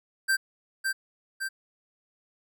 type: tone with echo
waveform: square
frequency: 1568 Hz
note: G6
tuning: in tune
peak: -22 dBFS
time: 0.28-0.37 s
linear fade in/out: 20 ms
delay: 560 ms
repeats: 2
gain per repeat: -4 dB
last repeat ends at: 1.49 s
effects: none